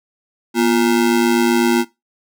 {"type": "ring-modulated tone", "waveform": "square", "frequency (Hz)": 294, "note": "D4", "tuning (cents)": 2, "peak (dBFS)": -10, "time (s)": [0.54, 1.85], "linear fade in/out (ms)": 50, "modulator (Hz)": 53.9, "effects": ["noise-tail reverb RT60 0.2 s tail -17 dB re dry"]}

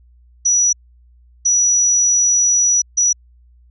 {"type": "tone bursts at uneven times", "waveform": "sine", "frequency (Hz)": 5870, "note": "F#8", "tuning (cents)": -15, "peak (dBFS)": -11, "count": 3, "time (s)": [[0.45, 0.73], [1.45, 2.82], [2.97, 3.13]], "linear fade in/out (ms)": 10, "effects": ["added 60 Hz sine -46 dBFS peak until 3.7 s"]}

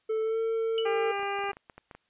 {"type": "tone with pitch glide", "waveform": "triangle", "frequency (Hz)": [440, 450.5], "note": ["A4", "A4"], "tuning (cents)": [0, 41], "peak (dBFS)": -24, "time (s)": [0.09, 1.12], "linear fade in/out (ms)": 10, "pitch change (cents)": 41, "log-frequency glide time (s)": [0.22, 0.39]}
{"type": "tone with exponential decay", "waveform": "sine", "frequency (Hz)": 2960, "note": "F#7", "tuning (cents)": 0, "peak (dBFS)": -27, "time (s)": [0.78, 0.93], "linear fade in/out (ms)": 1, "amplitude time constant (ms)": 32}
{"type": "harmonic tone", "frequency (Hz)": 400, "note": "G4", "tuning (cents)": 35, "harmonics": [1, 2, 3, 4, 5, 6, 7], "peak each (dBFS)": [-34, -33, -36, -40, -41, -39, -42], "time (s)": [0.85, 1.52], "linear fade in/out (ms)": 10}
{"type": "clicks", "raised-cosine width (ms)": 0.5, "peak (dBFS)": -30, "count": 11, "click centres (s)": [1.195, 1.23, 1.39, 1.44, 1.492, 1.532, 1.569, 1.698, 1.78, 1.912, 1.95]}
{"effects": ["white hiss -72 dBFS RMS until 2.09 s", "resampled to 8000 Hz"]}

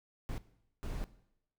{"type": "noise bursts at uneven times", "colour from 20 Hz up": "brown", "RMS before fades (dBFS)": -38, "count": 2, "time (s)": [[0.29, 0.38], [0.83, 1.04]], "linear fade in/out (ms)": 0, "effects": ["noise-tail reverb RT60 0.8 s tail -17 dB re dry"]}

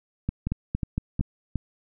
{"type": "two click trains", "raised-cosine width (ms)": 5, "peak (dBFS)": [-13, -14], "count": [5, 4], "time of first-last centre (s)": [[0.29, 1.21], [0.47, 1.557]], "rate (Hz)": [4.35, 2.76], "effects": []}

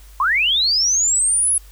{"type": "linear sweep", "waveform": "sine", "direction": "up", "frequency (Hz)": [987.8, 10800], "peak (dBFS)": -14, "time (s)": [0.2, 1.58], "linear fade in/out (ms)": 2, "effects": ["added 50 Hz sine -40 dBFS peak until 1.71 s", "white hiss -50 dBFS RMS until 1.71 s"]}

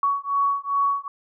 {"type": "beating tone pair", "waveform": "sine", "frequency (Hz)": [1120, 1122.5], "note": ["C#6", "C#6"], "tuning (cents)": [18, 21], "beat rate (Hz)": 2.5, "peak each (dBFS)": -23, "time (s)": [0.03, 1.08], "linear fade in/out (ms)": 2, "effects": []}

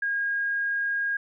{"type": "tone", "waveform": "sine", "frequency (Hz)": 1629, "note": "G#6", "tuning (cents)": -34, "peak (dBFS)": -24, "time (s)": [0.02, 1.17], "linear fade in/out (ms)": 5, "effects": []}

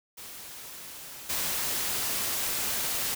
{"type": "noise with level steps", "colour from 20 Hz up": "white", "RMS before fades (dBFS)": [-43, -30], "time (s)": [0.17, 3.15], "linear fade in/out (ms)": 10, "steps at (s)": 1.29, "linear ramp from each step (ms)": 10, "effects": []}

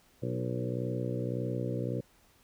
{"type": "harmonic tone with a mistuned harmonic", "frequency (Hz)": 61.74, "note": "B1", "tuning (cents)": 0, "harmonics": [2, 3, 4, 5, 6, 7, 8, 9], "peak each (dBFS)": [-34, -39, -41, -40, -42, -43, -39, -43], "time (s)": [0.22, 2.01], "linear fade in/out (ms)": 10, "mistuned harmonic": 6, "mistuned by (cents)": -17, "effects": ["pink hiss -64 dBFS RMS until 2.43 s"]}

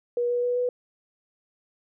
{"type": "tone with pitch steps", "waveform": "sine", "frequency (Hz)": [481.8, 485.7, 489.7, 493.6], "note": ["B4", "B4", "B4", "B4"], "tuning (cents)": [-43, -29, -15, -1], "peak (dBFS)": -22, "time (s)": [0.17, 0.69], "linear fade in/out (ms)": 2, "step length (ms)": 130, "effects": []}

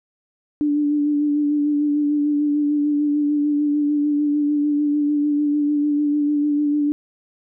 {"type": "tone with vibrato", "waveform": "sine", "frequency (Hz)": 293.7, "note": "D4", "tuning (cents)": 0, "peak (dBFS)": -16, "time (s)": [0.61, 6.92], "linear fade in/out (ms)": 0, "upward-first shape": "sine", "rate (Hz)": 6.7, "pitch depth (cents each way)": 24, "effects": []}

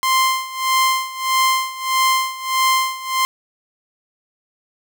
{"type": "tone with tremolo", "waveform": "sawtooth", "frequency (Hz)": 1046.5, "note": "C6", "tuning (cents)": 0, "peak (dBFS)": -9, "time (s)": [0.03, 3.25], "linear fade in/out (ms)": 0, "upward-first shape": "sine", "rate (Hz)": 1.6, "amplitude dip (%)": 85, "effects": []}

